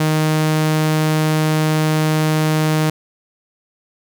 sawtooth tone, 155.56 Hz, D#3, in tune, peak -10 dBFS, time 0-2.9 s, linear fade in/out 5 ms, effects none

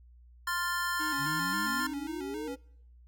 square chord, F major, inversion second, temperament equal, 1046.5 / 1396.9 / 1760 Hz, C6 / F6 / A6, 0 / 0 / 0 cents, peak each -35 dBFS, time 0.47-1.87 s, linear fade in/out 5 ms
square tone with vibrato, 293.7 Hz, D4, in tune, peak -38 dBFS, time 0.99-2.56 s, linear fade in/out 20 ms, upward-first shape square, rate 3.7 Hz, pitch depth 87 cents each way
sine exponential sweep, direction up, 135.6 to 514 Hz, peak -37 dBFS, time 1.17-2.57 s, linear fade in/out 50 ms
effects noise-tail reverb RT60 0.8 s tail -26 dB re dry + added 60 Hz sine -53 dBFS peak until 3.07 s

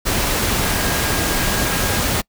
sine tone in noise, 1626 Hz, G#6, 37 cents flat, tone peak -29 dBFS, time 0.61-2.01 s, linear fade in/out 20 ms, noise pink, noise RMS -19 dBFS, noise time 0.05-2.22 s, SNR -13 dB, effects noise-tail reverb RT60 0.1 s tail -26 dB re dry

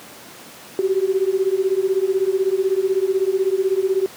sine beating tone pair, 374.3 / 390.3 Hz, F#4 / G4, +20 / -8 cents, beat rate 16 Hz, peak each -19 dBFS, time 0.79-4.06 s, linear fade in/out 0 ms, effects pink hiss -40 dBFS RMS until 4.16 s + high-pass 200 Hz 12 dB/octave

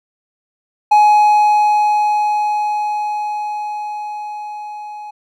triangle tone with level ramp, 840 Hz, G#5, 19 cents sharp, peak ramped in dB -4 to -26 dBFS, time 0.91-5.11 s, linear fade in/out 10 ms, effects none

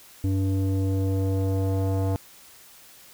square tone with low-pass filter sweep, 96.2 Hz, G2, 32 cents flat, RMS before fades -24 dBFS, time 0.24-2.16 s, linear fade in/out 0 ms, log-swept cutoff 310 to 730 Hz, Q 1.7, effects white hiss -50 dBFS RMS until 3.13 s

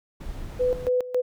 brown noise, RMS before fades -35 dBFS, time 0.2-0.89 s, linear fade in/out 10 ms
sine tone with tremolo, 500 Hz, B4, 21 cents sharp, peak -19 dBFS, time 0.59-1.22 s, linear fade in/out 20 ms, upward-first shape square, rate 3.6 Hz, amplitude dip 80%
effects none

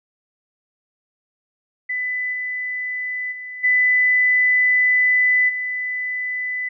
sine tone with level steps, 1999 Hz, B6, 20 cents sharp, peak -21 / -23 / -30 / -13 / -22 dBFS, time 1.89-6.69 s, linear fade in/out 10 ms, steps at 2.32 / 3.31 / 3.63 / 5.48 s, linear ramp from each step 20 ms, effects none

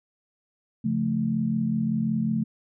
sine chord, Db augmented, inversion none, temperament equal, 138.59 / 174.61 / 220 Hz, Db3 / F3 / A3, 0 / 0 / 0 cents, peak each -30 / -29 / -24 dBFS, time 0.84-2.44 s, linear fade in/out 10 ms, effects none

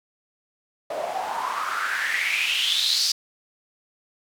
white noise with band-pass filter sweep, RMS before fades -25 dBFS, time 0.9-3.12 s, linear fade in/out 5 ms, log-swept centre 580 to 5000 Hz, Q 6.3, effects none

